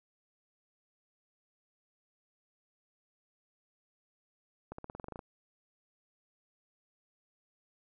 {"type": "accelerating click train", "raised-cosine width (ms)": 1, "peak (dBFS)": -28, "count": 11, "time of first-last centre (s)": [4.72, 5.192], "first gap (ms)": 64, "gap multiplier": 0.93, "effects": []}